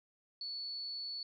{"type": "tone", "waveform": "sine", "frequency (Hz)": 4435, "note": "C#8", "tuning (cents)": 0, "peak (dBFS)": -39, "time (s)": [0.41, 1.23], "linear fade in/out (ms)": 2, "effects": []}